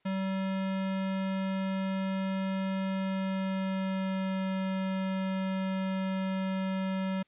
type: tone with pitch glide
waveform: square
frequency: 191.4 to 190.08 Hz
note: G3 to F#3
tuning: -41 to +47 cents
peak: -30 dBFS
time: 0.05-7.23 s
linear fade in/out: 10 ms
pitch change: -12 cents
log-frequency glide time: 2.9-4.46 s
effects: white hiss -71 dBFS RMS until 7.27 s + resampled to 8000 Hz